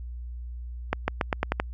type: accelerating click train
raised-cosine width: 0.5 ms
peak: -8 dBFS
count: 7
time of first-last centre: 0.93-1.599 s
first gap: 150 ms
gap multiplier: 0.88
effects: added 60 Hz sine -34 dBFS peak until 1.73 s